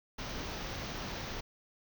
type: band-stop noise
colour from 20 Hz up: pink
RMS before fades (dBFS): -40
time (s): 0.18-1.41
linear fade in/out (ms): 10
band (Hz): 6400 to 16000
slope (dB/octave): 96
effects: none